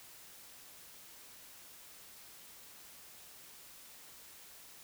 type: silence
effects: white hiss -55 dBFS RMS until 4.83 s